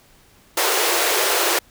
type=high-pass noise; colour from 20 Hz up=pink; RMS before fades=-19 dBFS; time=0.57-1.59 s; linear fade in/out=5 ms; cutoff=340 Hz; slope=96 dB/octave; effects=pink hiss -53 dBFS RMS until 1.7 s